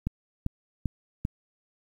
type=click train; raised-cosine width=5 ms; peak=-15 dBFS; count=4; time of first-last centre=0.07-1.251 s; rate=2.54 Hz; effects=9-bit